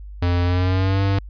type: tone with pitch glide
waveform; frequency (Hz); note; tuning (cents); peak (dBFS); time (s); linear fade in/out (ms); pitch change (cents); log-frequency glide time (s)
square; 88 to 98.21; F2 to G2; +14 to +4; -17; 0.22-1.19; 5; +190; 0.44-1.02
effects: added 50 Hz sine -33 dBFS peak until 1.29 s + resampled to 11025 Hz